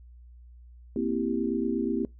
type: chord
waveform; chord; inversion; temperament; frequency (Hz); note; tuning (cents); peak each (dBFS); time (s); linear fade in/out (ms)
sine; C dominant seventh; third; equal; 233.1 / 261.6 / 329.6 / 392; Bb3 / C4 / E4 / G4; 0 / 0 / 0 / 0; -30 / -30 / -31 / -32; 0.96-2.05; 2
effects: noise-tail reverb RT60 0.2 s tail -23 dB re dry + added 60 Hz sine -47 dBFS peak until 2.19 s